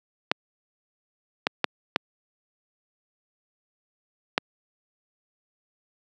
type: clicks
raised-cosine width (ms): 0.3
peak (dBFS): -3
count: 5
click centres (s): 0.315 / 1.469 / 1.643 / 1.961 / 4.379
effects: high-pass 200 Hz 12 dB/octave